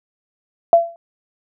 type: tone with exponential decay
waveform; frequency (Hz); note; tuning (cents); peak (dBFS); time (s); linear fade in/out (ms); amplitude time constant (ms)
sine; 677; E5; +46; -3; 0.73-0.96; 1; 50
effects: none